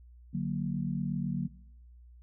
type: chord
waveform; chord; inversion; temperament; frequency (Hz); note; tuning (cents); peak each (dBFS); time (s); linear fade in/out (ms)
sine; D augmented; none; equal; 146.83 / 185 / 233.1; D3 / F#3 / A#3; 0 / 0 / 0; -34 / -33 / -36; 0.33-1.48; 20
effects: noise-tail reverb RT60 0.9 s tail -23 dB re dry + added 60 Hz sine -51 dBFS peak until 2.22 s